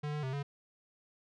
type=tone with pitch steps; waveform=square; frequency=148.3 / 149.7 / 131.6 / 141.8 Hz; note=D3 / D3 / C3 / C#3; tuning=+17 / +33 / +10 / +40 cents; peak=-35 dBFS; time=0.03-0.43 s; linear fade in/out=10 ms; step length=100 ms; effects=low-pass 4000 Hz 12 dB/octave